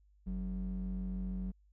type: ring-modulated tone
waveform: triangle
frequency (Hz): 116.54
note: A#2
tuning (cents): 0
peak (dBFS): -29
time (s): 0.26-1.52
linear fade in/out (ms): 20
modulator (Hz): 69.9
effects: tanh soft clip ceiling -28 dBFS + added 50 Hz sine -63 dBFS peak until 1.72 s